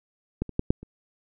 clicks, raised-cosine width 3 ms, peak -13 / -24 / -10 / -6 / -28 dBFS, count 5, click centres 0.42 / 0.493 / 0.594 / 0.705 / 0.83 s, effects none

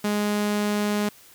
sawtooth tone, 207.7 Hz, G#3, in tune, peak -18 dBFS, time 0.04-1.09 s, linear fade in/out 5 ms, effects white hiss -51 dBFS RMS until 1.34 s

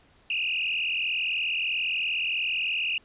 sine tone with frequency modulation, 2668 Hz, E7, 20 cents sharp, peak -25 dBFS, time 0.3-2.98 s, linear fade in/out 2 ms, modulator 41.5 Hz, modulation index 4.8, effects pink hiss -60 dBFS RMS until 3.04 s + resampled to 8000 Hz

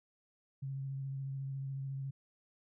sine tone with vibrato, 135.9 Hz, C#3, 34 cents flat, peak -37 dBFS, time 0.62-2.11 s, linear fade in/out 10 ms, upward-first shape triangle, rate 14 Hz, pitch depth 22 cents each way, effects none

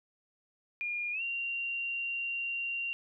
sine tone with pitch glide, 2420 to 2764 Hz, D#7 to F7, -49 to -19 cents, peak -32 dBFS, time 0.81-2.93 s, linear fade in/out 0 ms, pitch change +230 cents, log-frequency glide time 1.12-1.22 s, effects none

